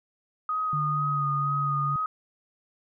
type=tone with vibrato; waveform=sine; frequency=1244.5 Hz; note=D#6; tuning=in tune; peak=-25 dBFS; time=0.49-2.06 s; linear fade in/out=2 ms; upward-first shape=sine; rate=2.1 Hz; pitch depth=25 cents each way
type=tone with pitch glide; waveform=sine; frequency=148.6 to 142.05 Hz; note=D3 to C#3; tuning=+21 to +43 cents; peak=-28 dBFS; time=0.73-1.96 s; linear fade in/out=2 ms; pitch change=-78 cents; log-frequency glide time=0.93-1.26 s
effects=none